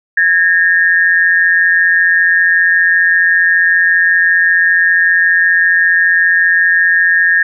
sine tone pair together, 1648.2 / 1823 Hz, G#6 / A#6, -14 / -39 cents, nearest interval major second, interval 175 cents, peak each -10 dBFS, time 0.17-7.43 s, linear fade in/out 5 ms, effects none

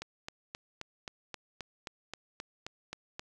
click train, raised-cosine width 0.2 ms, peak -22 dBFS, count 13, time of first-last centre 0.02-3.195 s, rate 3.78 Hz, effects none

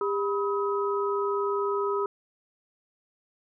sine tone cluster, 402.2 / 984 / 1270 Hz, G4 / B5 / D#6, +44 / -7 / +35 cents, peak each -26 / -33 / -31 dBFS, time 0.01-2.06 s, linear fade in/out 2 ms, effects none

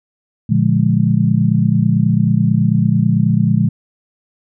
sine chord, Bb dominant seventh, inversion none, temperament just, 116.54 / 145.68 / 174.81 / 209.8 Hz, Bb2 / D3 / F3 / Ab3, 0 / -14 / +2 / +18 cents, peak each -16 dBFS, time 0.49-3.69 s, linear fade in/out 10 ms, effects none

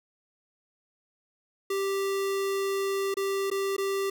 square tone with dropouts, 392 Hz, G4, in tune, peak -27 dBFS, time 1.7-4.1 s, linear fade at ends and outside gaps 5 ms, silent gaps 3.142-3.169 / 3.502-3.513 / 3.766-3.78 s, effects none

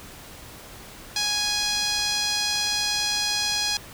sawtooth tone with band-pass filter, 830.6 Hz, G#5, in tune, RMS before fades -25 dBFS, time 1.16-3.77 s, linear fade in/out 2 ms, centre 4800 Hz, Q 2.2, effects pink hiss -43 dBFS RMS until 3.93 s

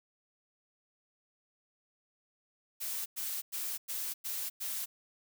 blue noise bursts, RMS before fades -37 dBFS, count 6, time 2.8-4.86 s, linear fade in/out 20 ms, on 260 ms, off 100 ms, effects none

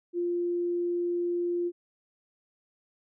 sine tone, 348.9 Hz, F4, 2 cents flat, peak -26 dBFS, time 0.13-1.72 s, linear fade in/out 50 ms, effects none

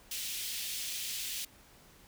pink high-pass noise, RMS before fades -38 dBFS, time 0.11-1.45 s, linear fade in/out 5 ms, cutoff 2600 Hz, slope 24 dB/octave, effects pink hiss -59 dBFS RMS until 2.07 s

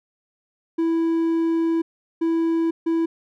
triangle tone bursts at uneven times, 329.6 Hz, E4, in tune, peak -16 dBFS, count 3, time 0.78-1.82 / 2.21-2.71 / 2.86-3.06 s, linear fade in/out 10 ms, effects none

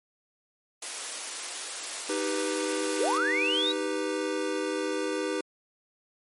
white high-pass noise, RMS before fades -35 dBFS, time 0.82-3.18 s, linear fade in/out 5 ms, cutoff 340 Hz, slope 24 dB/octave
square chord, Eb augmented, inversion none, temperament equal, 311.1 / 392 / 493.9 Hz, Eb4 / G4 / B4, 0 / 0 / 0 cents, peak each -33 dBFS, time 2.09-5.41 s, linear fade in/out 5 ms
sine linear sweep, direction up, 329.6 to 3953 Hz, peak -25 dBFS, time 2.99-3.73 s, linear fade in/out 20 ms
effects MP3 48 kbps

